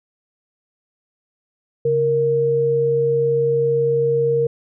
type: tone pair together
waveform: sine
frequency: 138.6 / 466.2 Hz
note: C#3 / A#4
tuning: 0 / 0 cents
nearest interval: octave + major sixth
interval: 2100 cents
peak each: -24 / -15 dBFS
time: 1.85-4.47 s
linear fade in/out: 5 ms
effects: none